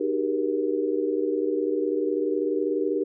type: tone cluster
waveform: sine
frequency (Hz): 305.7 / 381.8 / 402 / 473.9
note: D#4 / G4 / G4 / A#4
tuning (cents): -30 / -46 / +44 / +28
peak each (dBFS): -28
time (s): 0-3.04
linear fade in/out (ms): 10
effects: none